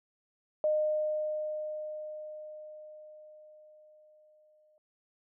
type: tone with exponential decay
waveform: sine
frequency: 612 Hz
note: D#5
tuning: 29 cents flat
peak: -24 dBFS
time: 0.64-4.78 s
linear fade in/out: 1 ms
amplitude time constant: 900 ms
effects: none